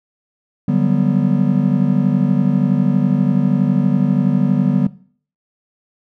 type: chord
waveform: triangle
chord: G major seventh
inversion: second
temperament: just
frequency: 147 / 183.75 / 196 / 245 Hz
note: D3 / F#3 / G3 / B3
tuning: +2 / -12 / 0 / -14 cents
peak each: -16 dBFS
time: 0.68-4.87 s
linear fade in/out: 5 ms
effects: noise-tail reverb RT60 0.5 s tail -19 dB re dry